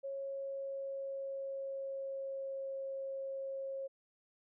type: tone with pitch glide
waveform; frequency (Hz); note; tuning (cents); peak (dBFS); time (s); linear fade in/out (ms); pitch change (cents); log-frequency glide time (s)
sine; 548 to 541.1; C#5 to C#5; -20 to -42; -38; 0.03-3.88; 20; -22; 0.14-2.76
effects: none